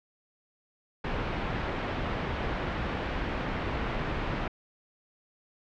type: low-pass noise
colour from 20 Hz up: pink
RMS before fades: -32 dBFS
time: 1.04-4.48 s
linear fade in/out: 5 ms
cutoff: 2500 Hz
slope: 12 dB/octave
effects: low-pass 4000 Hz 12 dB/octave